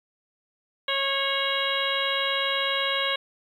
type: harmonic tone with a mistuned harmonic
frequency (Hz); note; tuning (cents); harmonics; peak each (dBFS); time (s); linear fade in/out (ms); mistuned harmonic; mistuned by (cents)
548; C#5; -20; 1 / 2 / 3 / 4 / 5 / 6 / 7; -31 / -31 / -31 / -31 / -31 / -31 / -31; 0.88-3.16; 5; 5; +62
effects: 9-bit